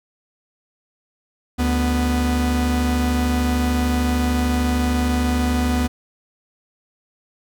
45% pulse tone pair together, 73.4 / 246.9 Hz, D2 / B3, 0 / 0 cents, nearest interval octave + major sixth, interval 2100 cents, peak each -20 dBFS, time 1.58-5.88 s, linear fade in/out 20 ms, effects none

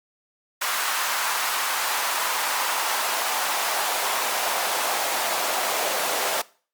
pink noise with high-pass filter sweep, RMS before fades -25 dBFS, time 0.61-6.42 s, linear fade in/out 10 ms, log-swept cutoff 1100 to 610 Hz, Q 1.7, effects noise-tail reverb RT60 0.4 s tail -21 dB re dry + Opus 48 kbps

